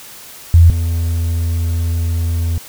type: tone pair in turn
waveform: sine / triangle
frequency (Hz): 84.3 / 83.81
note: E2 / E2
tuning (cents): +39 / +29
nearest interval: unison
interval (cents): 10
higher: first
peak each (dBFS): -3 / -12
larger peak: first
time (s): 0.54-0.7 / 0.7-2.58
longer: second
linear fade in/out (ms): 0
effects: white hiss -36 dBFS RMS until 2.68 s